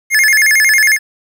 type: tone with vibrato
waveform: square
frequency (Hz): 1921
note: B6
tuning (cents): -48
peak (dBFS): -8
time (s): 0.1-0.99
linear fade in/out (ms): 50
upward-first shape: square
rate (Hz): 11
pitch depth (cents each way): 180
effects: 8-bit